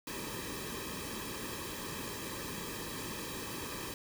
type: noise with comb filter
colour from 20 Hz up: pink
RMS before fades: -41 dBFS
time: 0.07-3.94 s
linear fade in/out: 2 ms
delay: 1.4 ms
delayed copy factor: -0.8
effects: none